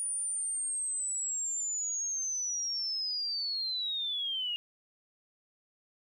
sine linear sweep, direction down, 9550 to 2826 Hz, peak -31 dBFS, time 0-4.56 s, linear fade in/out 0 ms, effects 11-bit

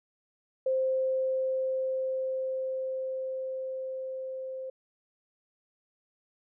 sine tone with level ramp, 523.3 Hz, C5, in tune, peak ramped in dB -24 to -35 dBFS, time 0.66-4.7 s, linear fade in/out 5 ms, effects none

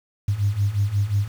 sine beating tone pair, 98 / 103.6 Hz, G2 / G#2, 0 / -4 cents, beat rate 5.6 Hz, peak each -23 / -20 dBFS, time 0.28-1.28 s, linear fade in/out 5 ms, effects tanh soft clip ceiling -11 dBFS + 7-bit

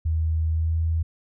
sine tone with pitch glide, 80 to 81.45 Hz, D#2 to E2, +49 to -20 cents, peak -20 dBFS, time 0.05-1.03 s, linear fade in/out 10 ms, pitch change +31 cents, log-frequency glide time 0.52-0.76 s, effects none

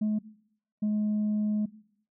sine tone pair in turn, 213.2 / 211.1 Hz, G#3 / G#3, +46 / +29 cents, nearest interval unison, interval 17 cents, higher first, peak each -22 dBFS, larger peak neither, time 0.01-0.19 / 0.82-1.66 s, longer second, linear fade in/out 10 ms, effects noise-tail reverb RT60 0.7 s tail -20 dB re dry + tanh soft clip ceiling -23 dBFS

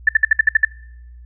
sine tone bursts, 1760 Hz, A6, in tune, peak -7 dBFS, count 8, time 0.07-0.65 s, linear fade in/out 5 ms, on 20 ms, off 60 ms, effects noise-tail reverb RT60 0.9 s tail -23 dB re dry + added 60 Hz sine -37 dBFS peak until 1.25 s

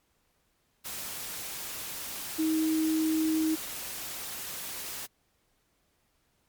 sine tone in noise, 316.4 Hz, D#4, 29 cents sharp, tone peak -24 dBFS, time 2.38-3.56 s, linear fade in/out 20 ms, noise white, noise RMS -38 dBFS, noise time 0.84-5.07 s, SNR +11 dB, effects pink hiss -72 dBFS RMS until 6.48 s + MP3 96 kbps

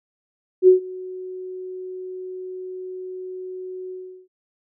sine tone with ADSR envelope, 370 Hz, F#4, in tune, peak -6 dBFS, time 0.62-4.28 s, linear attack 57 ms, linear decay 120 ms, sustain -24 dB, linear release 370 ms, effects none

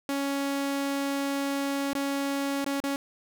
sawtooth tone with dropouts, 278.3 Hz, C#4, 7 cents sharp, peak -23 dBFS, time 0.09-2.96 s, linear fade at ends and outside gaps 1 ms, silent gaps 1.932-1.951 / 2.644-2.663 / 2.802-2.838 s, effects none

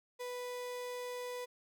35% pulse tone, 493.9 Hz, B4, in tune, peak -38 dBFS, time 0.19-1.46 s, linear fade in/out 20 ms, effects none

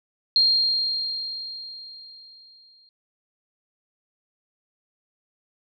sine tone with exponential decay, 4213 Hz, C8, 11 cents sharp, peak -14 dBFS, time 0.36-2.89 s, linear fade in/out 1 ms, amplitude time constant 550 ms, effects none

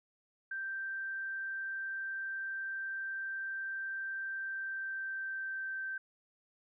sine tone with pitch glide, 1568 to 1556.3 Hz, G6 to G6, 0 to -13 cents, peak -36 dBFS, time 0.51-5.98 s, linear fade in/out 5 ms, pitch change -13 cents, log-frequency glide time 4.35-5.83 s, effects none

